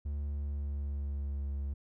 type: tone with pitch glide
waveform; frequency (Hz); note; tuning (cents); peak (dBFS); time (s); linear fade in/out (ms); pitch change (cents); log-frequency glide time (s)
triangle; 72.3 to 69.88; D2 to C#2; -27 to +15; -31; 0.05-1.74; 10; -58; 0.2-1.49
effects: none